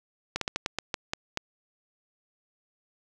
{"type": "slowing click train", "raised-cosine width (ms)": 0.2, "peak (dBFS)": -11, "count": 9, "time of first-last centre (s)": [0.36, 1.374], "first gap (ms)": 53, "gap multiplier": 1.24, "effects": []}